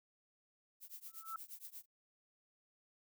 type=noise with tremolo; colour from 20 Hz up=violet; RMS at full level=-48 dBFS; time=0.8-1.86 s; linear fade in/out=50 ms; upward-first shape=triangle; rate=8.5 Hz; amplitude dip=100%
type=tone with exponential growth; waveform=sine; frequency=1318.5 Hz; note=E6; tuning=in tune; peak=-38 dBFS; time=1.06-1.36 s; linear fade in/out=2 ms; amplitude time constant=64 ms
effects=noise-tail reverb RT60 0.1 s tail -26 dB re dry